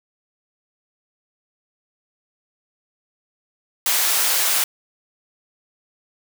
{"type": "high-pass noise", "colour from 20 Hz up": "white", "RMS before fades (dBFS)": -19, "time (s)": [3.86, 4.64], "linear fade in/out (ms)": 2, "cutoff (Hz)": 640, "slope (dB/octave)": 12, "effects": []}